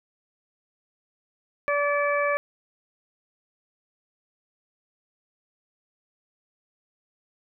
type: harmonic tone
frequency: 577 Hz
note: D5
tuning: 31 cents flat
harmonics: 1 / 2 / 3 / 4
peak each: -24 / -27 / -29 / -30 dBFS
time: 1.68-2.37 s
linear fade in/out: 0 ms
effects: none